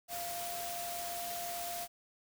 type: tone in noise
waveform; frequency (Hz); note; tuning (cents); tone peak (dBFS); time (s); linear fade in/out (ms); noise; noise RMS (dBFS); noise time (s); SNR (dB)
sine; 696; F5; -6; -40; 0.08-1.88; 50; white; -42; 0.08-1.88; -1
effects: none